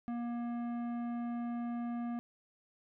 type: tone with tanh clipping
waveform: sine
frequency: 237.6 Hz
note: A#3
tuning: 33 cents sharp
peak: -37 dBFS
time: 0.08-2.19 s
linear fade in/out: 0 ms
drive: 13 dB
effects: none